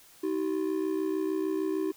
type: ring-modulated tone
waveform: triangle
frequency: 349.2 Hz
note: F4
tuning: in tune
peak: -22 dBFS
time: 0.23-1.92 s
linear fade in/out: 10 ms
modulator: 33.3 Hz
effects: white hiss -56 dBFS RMS until 1.96 s